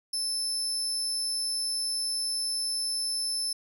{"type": "tone", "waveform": "30% pulse", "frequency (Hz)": 5270, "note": "E8", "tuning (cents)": -1, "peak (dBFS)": -24, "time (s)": [0.13, 3.53], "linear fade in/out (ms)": 5, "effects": []}